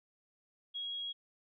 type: tone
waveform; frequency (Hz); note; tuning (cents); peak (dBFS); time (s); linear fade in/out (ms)
sine; 3302; G#7; -11; -37; 0.74-1.13; 20
effects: none